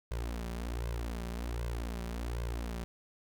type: tone with flanger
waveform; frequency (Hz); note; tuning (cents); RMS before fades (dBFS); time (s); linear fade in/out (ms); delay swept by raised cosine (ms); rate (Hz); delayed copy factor
sawtooth; 58.27; A#1; 0; -37; 0.11-2.84; 0; 1.9 to 5.2; 1.3; +1
effects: none